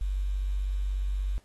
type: tone with quantisation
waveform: sine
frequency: 48.13 Hz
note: G1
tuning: 31 cents flat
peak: -26 dBFS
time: 0.01-1.38 s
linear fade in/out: 0 ms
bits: 9
effects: pink hiss -65 dBFS RMS until 1.44 s + AAC 32 kbps